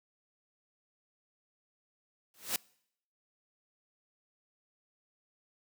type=noise with exponential growth; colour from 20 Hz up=white; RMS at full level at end=-28 dBFS; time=2.34-2.56 s; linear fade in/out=2 ms; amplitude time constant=47 ms; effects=noise-tail reverb RT60 0.7 s tail -25 dB re dry + high-pass 100 Hz 12 dB/octave